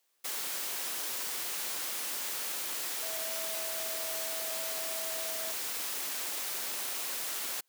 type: tone in noise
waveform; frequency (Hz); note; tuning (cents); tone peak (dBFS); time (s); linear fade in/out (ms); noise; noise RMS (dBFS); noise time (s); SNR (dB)
sine; 650; E5; -24; -42; 3.02-5.53; 10; white; -36; 0.24-7.61; -9
effects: white hiss -75 dBFS RMS until 7.68 s + high-pass 300 Hz 12 dB/octave